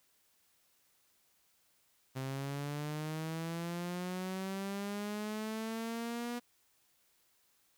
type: linear sweep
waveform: sawtooth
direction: up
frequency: 130.81 to 242.1 Hz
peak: -33 dBFS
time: 2.15-6.4 s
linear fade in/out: 20 ms
effects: white hiss -72 dBFS RMS until 7.77 s